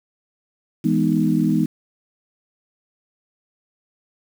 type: chord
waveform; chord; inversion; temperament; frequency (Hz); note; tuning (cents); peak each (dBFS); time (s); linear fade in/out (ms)
sine; E major seventh; none; equal; 164.81 / 207.7 / 246.9 / 311.1; E3 / G#3 / B3 / D#4; 0 / 0 / 0 / 0; -21; 0.84-1.66; 10
effects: 7-bit